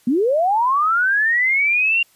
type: linear sweep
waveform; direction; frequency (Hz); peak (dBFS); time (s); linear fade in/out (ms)
sine; up; 222.9 to 2794; -14; 0.07-2.03; 5
effects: white hiss -56 dBFS RMS until 2.15 s + resampled to 32000 Hz